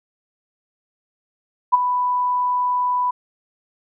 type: tone with ADSR envelope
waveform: sine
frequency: 991 Hz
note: B5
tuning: 6 cents sharp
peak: -7 dBFS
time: 1.72-3.11 s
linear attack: 21 ms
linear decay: 20 ms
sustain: -10 dB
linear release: 8 ms
effects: none